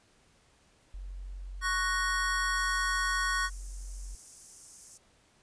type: tone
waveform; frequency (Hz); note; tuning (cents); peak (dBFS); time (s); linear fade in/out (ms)
sine; 45.95; F#1; -11; -38; 0.94-4.15; 0
type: chord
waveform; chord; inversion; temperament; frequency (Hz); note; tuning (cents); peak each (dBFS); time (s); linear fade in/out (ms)
square; F# major; second; equal; 1108.7 / 1480 / 1864.7; C#6 / F#6 / A#6; 0 / 0 / 0; -33; 1.61-3.5; 50
type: high-pass noise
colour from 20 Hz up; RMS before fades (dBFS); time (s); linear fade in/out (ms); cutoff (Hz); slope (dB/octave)
pink; -50; 2.56-4.98; 10; 5600; 48
effects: pink hiss -65 dBFS RMS until 5.42 s + resampled to 22050 Hz